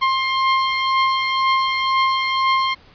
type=beating tone pair; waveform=sawtooth; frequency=1059 / 1061 Hz; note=C6 / C6; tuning=+21 / +24 cents; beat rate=2 Hz; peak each=-13 / -20 dBFS; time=0.01-2.75 s; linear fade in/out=20 ms; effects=pink hiss -49 dBFS RMS until 2.94 s + resampled to 11025 Hz